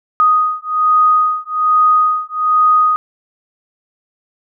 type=beating tone pair; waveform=sine; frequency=1244.5 / 1245.7 Hz; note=D#6 / D#6; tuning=0 / +2 cents; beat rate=1.2 Hz; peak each=-13 dBFS; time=0.2-2.96 s; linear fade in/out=0 ms; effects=none